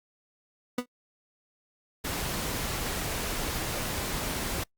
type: tone with exponential decay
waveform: 30% pulse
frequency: 246.9 Hz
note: B3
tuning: in tune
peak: -20 dBFS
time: 0.78-0.86 s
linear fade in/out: 5 ms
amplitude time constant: 17 ms
type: noise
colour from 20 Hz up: pink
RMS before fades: -32 dBFS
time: 2.04-4.64 s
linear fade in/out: 10 ms
effects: noise-tail reverb RT60 0.1 s tail -26 dB re dry + Opus 48 kbps